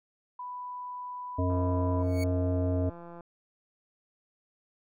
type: tone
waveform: sine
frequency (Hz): 991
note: B5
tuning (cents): +6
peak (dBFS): -36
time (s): 0.39-2.03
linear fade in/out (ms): 5
type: harmonic tone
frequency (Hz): 90.5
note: F#2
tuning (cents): -38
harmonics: 1 / 3 / 5 / 7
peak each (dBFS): -27 / -31 / -37 / -34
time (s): 1.38-2.9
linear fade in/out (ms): 10
type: click train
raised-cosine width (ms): 1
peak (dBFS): -33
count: 293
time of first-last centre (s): 1.5-3.208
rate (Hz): 171
type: tone with exponential growth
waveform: sawtooth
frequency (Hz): 2229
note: C#7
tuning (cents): +9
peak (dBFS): -33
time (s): 1.99-2.24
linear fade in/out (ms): 5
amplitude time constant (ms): 54
effects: none